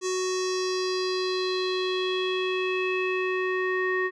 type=tone with low-pass filter sweep; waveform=square; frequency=370.6 Hz; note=F#4; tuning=3 cents sharp; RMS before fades=-27 dBFS; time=0.01-4.11 s; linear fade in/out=50 ms; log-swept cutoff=6700 to 1800 Hz; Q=4.4; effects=none